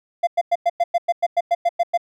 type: tone bursts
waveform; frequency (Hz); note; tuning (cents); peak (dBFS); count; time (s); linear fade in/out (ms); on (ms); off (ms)
triangle; 690; F5; -21; -12; 13; 0.23-1.976; 10; 42; 100
effects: none